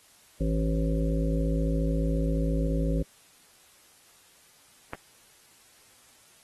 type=harmonic tone; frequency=54.3 Hz; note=A1; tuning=22 cents flat; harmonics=1 / 3 / 5 / 7 / 9 / 10; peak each=-26 / -29 / -32 / -38 / -38 / -36 dBFS; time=0.4-3.03 s; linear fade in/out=10 ms
type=click; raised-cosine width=0.5 ms; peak=-19 dBFS; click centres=4.934 s
effects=white hiss -58 dBFS RMS until 6.43 s + AAC 32 kbps